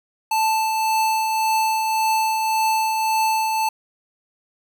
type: tone with tremolo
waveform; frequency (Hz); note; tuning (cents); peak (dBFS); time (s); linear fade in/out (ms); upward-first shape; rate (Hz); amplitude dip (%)
square; 880; A5; 0; -17; 0.31-3.69; 5; triangle; 1.8; 35
effects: none